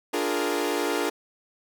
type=chord; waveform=sawtooth; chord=Bb dominant seventh; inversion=first; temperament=equal; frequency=293.7 / 349.2 / 415.3 / 466.2 Hz; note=D4 / F4 / Ab4 / Bb4; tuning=0 / 0 / 0 / 0 cents; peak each=-26 dBFS; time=0.13-1.1 s; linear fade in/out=10 ms; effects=none